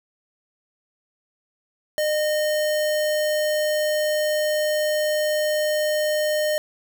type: tone with sample-and-hold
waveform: sine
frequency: 608 Hz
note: D#5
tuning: 40 cents flat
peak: -19 dBFS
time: 1.98-6.58 s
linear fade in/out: 0 ms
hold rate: 2450 Hz
effects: none